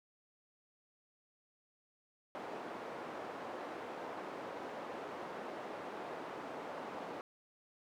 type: band-pass noise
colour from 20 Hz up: white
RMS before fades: -45 dBFS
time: 2.35-7.21 s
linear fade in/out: 0 ms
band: 290 to 820 Hz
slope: 12 dB/octave
effects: none